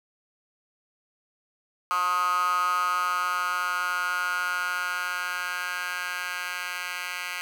10% pulse tone with high-pass filter sweep, 179.3 Hz, F3, 46 cents sharp, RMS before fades -28 dBFS, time 1.91-7.41 s, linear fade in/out 0 ms, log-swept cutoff 1200 to 1800 Hz, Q 9.2, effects none

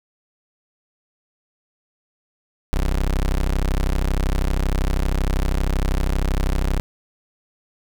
30% pulse tone, 32.7 Hz, C1, in tune, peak -15 dBFS, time 2.73-6.8 s, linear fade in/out 0 ms, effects none

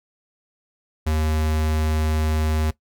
square tone, 77.78 Hz, D#2, in tune, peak -20 dBFS, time 1.06-2.71 s, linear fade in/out 10 ms, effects noise-tail reverb RT60 0.1 s tail -17 dB re dry

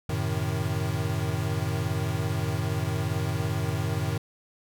square chord, F# diminished seventh, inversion none, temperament equal, 92.5 / 110 / 130.81 / 155.56 Hz, F#2 / A2 / C3 / Eb3, 0 / 0 / 0 / 0 cents, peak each -32 / -31 / -35 / -32 dBFS, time 0.09-4.18 s, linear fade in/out 5 ms, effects none

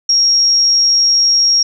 sine tone, 5588 Hz, F8, in tune, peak -8 dBFS, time 0.09-1.63 s, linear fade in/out 5 ms, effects none

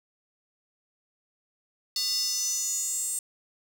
square tone with high-pass filter sweep, 401.6 Hz, G4, 42 cents sharp, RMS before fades -29 dBFS, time 1.96-3.19 s, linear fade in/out 2 ms, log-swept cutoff 4700 to 8400 Hz, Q 7.5, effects none

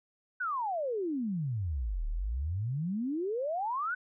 sine exponential two-way sweep, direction down then up, 1537 to 35.32 to 1537 Hz, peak -30 dBFS, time 0.4-3.95 s, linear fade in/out 10 ms, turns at 2.07 s, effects none

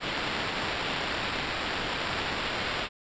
blue noise with sample-and-hold, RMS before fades -31 dBFS, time 0-2.89 s, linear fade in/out 50 ms, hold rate 6300 Hz, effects resampled to 16000 Hz

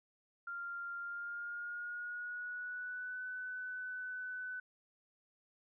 sine tone with pitch glide, 1393 to 1501.6 Hz, F6 to F#6, -5 to +25 cents, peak -40 dBFS, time 0.47-4.6 s, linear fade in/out 5 ms, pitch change +130 cents, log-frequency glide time 0.98-3.24 s, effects none

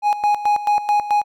triangle tone with tremolo, 830 Hz, G#5, 1 cent flat, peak -11 dBFS, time 0.02-1.24 s, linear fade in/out 50 ms, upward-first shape square, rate 4.6 Hz, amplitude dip 75%, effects none

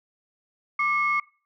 sine tone pair together, 1178.3 / 2176 Hz, D6 / C#7, +5 / -33 cents, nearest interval major seventh, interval 1062 cents, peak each -23 dBFS, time 0.79-1.2 s, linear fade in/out 5 ms, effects noise-tail reverb RT60 0.4 s tail -23 dB re dry + tanh soft clip ceiling -13 dBFS

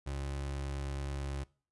30% pulse tone, 69.3 Hz, C#2, in tune, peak -33 dBFS, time 0.06-1.44 s, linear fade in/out 10 ms, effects noise-tail reverb RT60 0.4 s tail -22 dB re dry + resampled to 24000 Hz

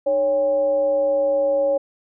sine tone with frequency modulation, 556 Hz, C#5, 5 cents sharp, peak -16 dBFS, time 0.06-1.78 s, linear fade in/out 10 ms, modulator 252 Hz, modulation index 0.3, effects none

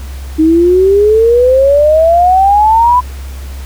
sine exponential sweep, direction up, 310 to 1008 Hz, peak -4 dBFS, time 0.38-3.01 s, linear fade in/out 20 ms, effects added 67 Hz sine -21 dBFS peak until 3.65 s + pink hiss -35 dBFS RMS until 3.65 s

